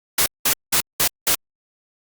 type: noise bursts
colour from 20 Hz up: white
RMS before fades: -17 dBFS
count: 5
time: 0.18-1.35 s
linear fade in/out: 5 ms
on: 82 ms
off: 190 ms
effects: Opus 48 kbps